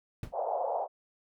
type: noise with exponential decay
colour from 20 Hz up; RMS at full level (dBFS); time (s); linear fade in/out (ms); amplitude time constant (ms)
brown; -33; 0.23-0.36; 2; 27
type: band-pass noise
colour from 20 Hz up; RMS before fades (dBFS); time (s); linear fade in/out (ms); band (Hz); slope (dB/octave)
white; -32; 0.32-0.88; 50; 510 to 840; 48
effects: none